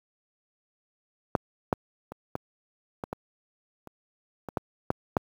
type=clicks; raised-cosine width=1 ms; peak=-7 / -8 / -24 / -15 / -18 / -17 / -28 / -21 / -12 / -9 / -7 dBFS; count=11; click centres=1.352 / 1.728 / 2.12 / 2.354 / 3.038 / 3.129 / 3.873 / 4.487 / 4.572 / 4.904 / 5.168 s; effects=high-pass 80 Hz 12 dB/octave + 8-bit